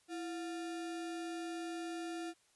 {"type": "tone with sample-and-hold", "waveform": "sine", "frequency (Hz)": 333.3, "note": "E4", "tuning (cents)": 19, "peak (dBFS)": -39, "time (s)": [0.08, 2.34], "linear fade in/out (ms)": 50, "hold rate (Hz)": 1050, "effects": ["white hiss -71 dBFS RMS until 2.55 s", "resampled to 24000 Hz"]}